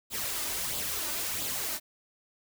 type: noise with flanger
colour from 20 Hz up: white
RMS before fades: -33 dBFS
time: 0.1-1.8 s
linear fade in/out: 50 ms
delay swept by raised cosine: 0.25 to 3.35 ms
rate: 1.5 Hz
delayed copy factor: +0.55
effects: none